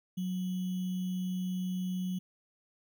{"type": "tone with sample-and-hold", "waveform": "sine", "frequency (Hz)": 183.6, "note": "F#3", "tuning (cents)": -13, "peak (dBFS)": -31, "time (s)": [0.17, 2.19], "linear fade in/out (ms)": 10, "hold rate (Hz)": 3150, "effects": []}